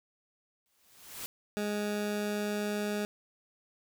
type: noise with exponential growth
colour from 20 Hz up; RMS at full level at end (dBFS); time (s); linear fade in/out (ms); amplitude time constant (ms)
white; -38; 0.66-1.26; 0; 130
type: tone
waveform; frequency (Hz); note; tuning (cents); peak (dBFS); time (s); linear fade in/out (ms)
20% pulse; 207.7; G#3; 0; -26; 1.57-3.05; 0
effects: none